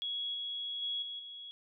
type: tone with level steps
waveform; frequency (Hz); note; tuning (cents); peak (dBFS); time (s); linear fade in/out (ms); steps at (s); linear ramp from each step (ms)
sine; 3338; G#7; +8; -34 / -36 / -33 / -39 / -44; 0.02-1.51; 0; 0.34 / 0.82 / 1.02 / 1.19; 5
effects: none